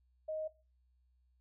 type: tone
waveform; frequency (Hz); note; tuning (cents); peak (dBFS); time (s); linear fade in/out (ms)
sine; 625; D#5; +8; -36; 0.28-0.48; 10
effects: noise-tail reverb RT60 0.3 s tail -18 dB re dry + added 62 Hz sine -69 dBFS peak until 1.4 s